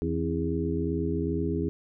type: harmonic tone with a mistuned harmonic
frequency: 82.41 Hz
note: E2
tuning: in tune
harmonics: 1 / 2 / 3 / 4 / 5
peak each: -32 / -32 / -32 / -32 / -32 dBFS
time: 0.02-1.69 s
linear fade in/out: 0 ms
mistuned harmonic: 3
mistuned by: +98 cents
effects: none